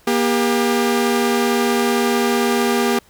sawtooth tone pair together, 237.8 / 400 Hz, A#3 / G4, +35 / +35 cents, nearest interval major sixth, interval 900 cents, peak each -14 dBFS, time 0.07-2.99 s, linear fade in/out 5 ms, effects pink hiss -52 dBFS RMS until 3.09 s

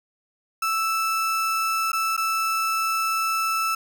35% pulse tone with dropouts, 1318.5 Hz, E6, in tune, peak -20 dBFS, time 0.62-3.75 s, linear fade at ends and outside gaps 5 ms, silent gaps 1.919-1.93 / 2.167-2.176 s, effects none

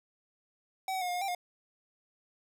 square tone with pitch steps, 761 / 754 / 721 / 711 / 717 / 785 / 714 Hz, F#5 / F#5 / F#5 / F5 / F5 / G5 / F5, +48 / +32 / -45 / +31 / +45 / +2 / +38 cents, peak -32 dBFS, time 0.88-1.349 s, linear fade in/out 2 ms, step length 67 ms, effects none

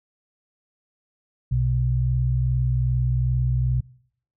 sine tone pair together, 62.9 / 125.4 Hz, B1 / B2, +32 / +27 cents, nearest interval octave, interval 1195 cents, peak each -24 / -20 dBFS, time 1.51-3.81 s, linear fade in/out 10 ms, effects noise-tail reverb RT60 0.6 s tail -21 dB re dry

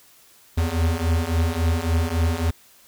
square beating tone pair, 80.5 / 84.1 Hz, E2 / E2, -41 / +35 cents, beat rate 3.6 Hz, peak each -24 / -22 dBFS, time 0.57-2.51 s, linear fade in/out 10 ms, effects white hiss -53 dBFS RMS until 2.87 s

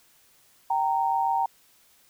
sine tone pair together, 778 / 925.2 Hz, G5 / A#5, -13 / -13 cents, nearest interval minor third, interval 300 cents, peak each -25 / -24 dBFS, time 0.7-1.46 s, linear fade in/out 5 ms, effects white hiss -60 dBFS RMS until 2.09 s

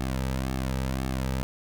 sawtooth tone with flanger, 65.41 Hz, C2, in tune, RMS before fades -29 dBFS, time 0-1.43 s, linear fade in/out 0 ms, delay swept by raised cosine 2 to 2.85 ms, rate 1.9 Hz, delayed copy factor -0.7, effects none

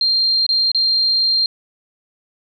sine tone with dropouts, 4186 Hz, C8, in tune, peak -13 dBFS, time 0.01-1.46 s, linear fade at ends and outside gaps 2 ms, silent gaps 0.465-0.49 / 0.717-0.747 s, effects none

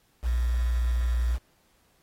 sine tone with quantisation, 59.8 Hz, A#1, 45 cents sharp, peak -22 dBFS, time 0.22-1.39 s, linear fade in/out 50 ms, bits 7, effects pink hiss -66 dBFS RMS until 2.02 s + AAC 48 kbps

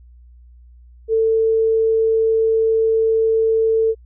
sine tone, 446.3 Hz, A4, 25 cents sharp, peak -13 dBFS, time 1.08-3.95 s, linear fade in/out 50 ms, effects added 60 Hz sine -42 dBFS peak until 4.05 s

